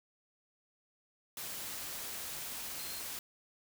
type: tone in noise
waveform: sine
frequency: 4177 Hz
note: C8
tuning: 4 cents flat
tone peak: -48 dBFS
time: 2.79-3 s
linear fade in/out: 2 ms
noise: white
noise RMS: -42 dBFS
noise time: 1.37-3.19 s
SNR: -9 dB
effects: none